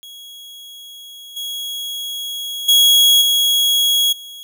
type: tone with level steps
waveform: 40% pulse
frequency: 3322 Hz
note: G#7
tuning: in tune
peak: -34 / -23 / -8 / -12 / -32 dBFS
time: 0.03-4.43 s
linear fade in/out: 0 ms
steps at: 1.36 / 2.68 / 3.21 / 4.12 s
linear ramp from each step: 10 ms
effects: none